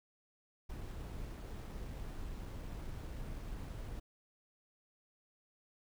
brown noise with sample-and-hold, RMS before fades -44 dBFS, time 0.69-4 s, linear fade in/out 10 ms, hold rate 11025 Hz, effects none

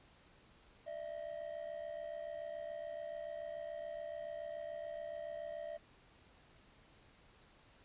triangle ring-modulated tone, 630 Hz, D#5, 21 cents sharp, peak -37 dBFS, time 0.86-5.78 s, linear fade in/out 20 ms, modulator 33.5 Hz, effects pink hiss -65 dBFS RMS until 7.84 s + resampled to 8000 Hz

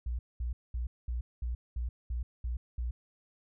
sine tone bursts, 60 Hz, B1, 49 cents flat, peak -31 dBFS, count 9, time 0.06-2.91 s, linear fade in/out 5 ms, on 130 ms, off 210 ms, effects none

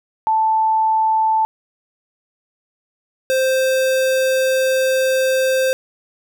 sine / square tone pair in turn, 880 / 523.3 Hz, A5 / C5, 0 / 0 cents, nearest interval major sixth, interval 900 cents, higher first, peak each -13 / -15 dBFS, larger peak first, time 0.27-1.45 / 3.3-5.73 s, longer second, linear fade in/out 0 ms, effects none

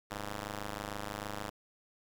5% pulse ring-modulated tone, 102.8 Hz, G#2, 17 cents flat, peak -24 dBFS, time 0.1-1.5 s, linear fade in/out 10 ms, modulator 398 Hz, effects 11-bit

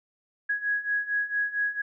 sine beating tone pair, 1661.2 / 1665.6 Hz, G#6 / G#6, 0 / +5 cents, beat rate 4.4 Hz, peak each -30 / -27 dBFS, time 0.49-1.82 s, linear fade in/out 10 ms, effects none

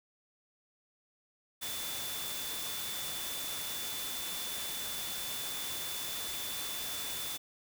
sine tone in noise, 3500 Hz, A7, 10 cents flat, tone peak -42 dBFS, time 1.61-7.38 s, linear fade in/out 20 ms, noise white, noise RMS -39 dBFS, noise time 1.61-7.38 s, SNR -6 dB, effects none

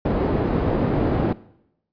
white low-pass noise, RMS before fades -21 dBFS, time 0.05-1.33 s, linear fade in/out 5 ms, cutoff 400 Hz, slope 12 dB/octave, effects noise-tail reverb RT60 0.8 s tail -19 dB re dry + resampled to 11025 Hz

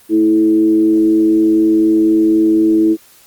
sine tone with frequency modulation, 325.8 Hz, E4, 20 cents flat, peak -8 dBFS, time 0.09-2.97 s, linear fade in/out 50 ms, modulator 104 Hz, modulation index 0.42, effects white hiss -46 dBFS RMS until 3.26 s + Opus 32 kbps

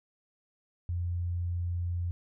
sine tone, 87.31 Hz, F2, in tune, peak -29 dBFS, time 0.89-2.11 s, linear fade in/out 0 ms, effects none

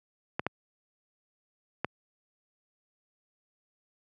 clicks, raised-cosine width 0.5 ms, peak -13 dBFS, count 3, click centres 0.395 / 0.466 / 1.846 s, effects high-pass 100 Hz 12 dB/octave

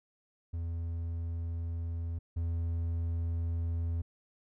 triangle tone pair in turn, 83.8 / 83.8 Hz, E2 / E2, +29 / +29 cents, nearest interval unison, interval 0 cents, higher neither, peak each -31 / -28 dBFS, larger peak second, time 0.53-2.19 / 2.36-4.02 s, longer neither, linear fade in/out 10 ms, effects none

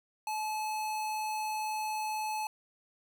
square tone, 861 Hz, A5, 38 cents flat, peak -33 dBFS, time 0.27-2.47 s, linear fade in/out 2 ms, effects 12-bit

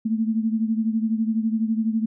sine beating tone pair, 220 / 232 Hz, A3 / A#3, 0 / -8 cents, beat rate 12 Hz, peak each -21 / -26 dBFS, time 0.05-2.06 s, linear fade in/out 10 ms, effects none

